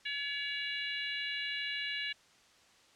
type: harmonic tone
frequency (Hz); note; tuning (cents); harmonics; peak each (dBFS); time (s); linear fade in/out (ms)
567; C#5; +39; 3 / 4 / 5 / 6 / 7; -40 / -40 / -39 / -45 / -43; 0.05-2.13; 10
effects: white hiss -63 dBFS RMS until 2.95 s + low-pass 6000 Hz 12 dB/octave